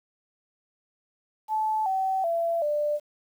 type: tone with pitch steps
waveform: sine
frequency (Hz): 868 / 764.4 / 673.2 / 592.9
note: A5 / G5 / E5 / D5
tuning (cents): -24 / -44 / +36 / +16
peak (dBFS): -23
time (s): 1.48-3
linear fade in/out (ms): 50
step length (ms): 380
effects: 9-bit